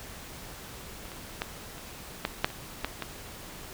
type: clicks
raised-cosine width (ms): 0.3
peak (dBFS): -29 / -25 / -13 / -28 / -11 / -6 / -27 / -12 / -16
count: 9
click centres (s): 1.054 / 1.118 / 1.419 / 1.781 / 2.251 / 2.445 / 2.503 / 2.846 / 3.023
effects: pink hiss -44 dBFS RMS until 3.73 s